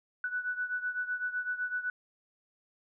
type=beating tone pair; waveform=sine; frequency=1482 / 1489.9 Hz; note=F#6 / F#6; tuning=+2 / +12 cents; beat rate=7.9 Hz; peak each=-33 / -37 dBFS; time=0.24-1.9 s; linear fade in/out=2 ms; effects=none